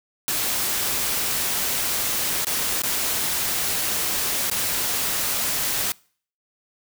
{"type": "noise with dropouts", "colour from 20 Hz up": "white", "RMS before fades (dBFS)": -24, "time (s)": [0.28, 5.92], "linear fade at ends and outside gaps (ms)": 0, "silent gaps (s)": [[2.447, 2.469], [2.819, 2.835], [4.499, 4.514]], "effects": ["noise-tail reverb RT60 0.5 s tail -25 dB re dry"]}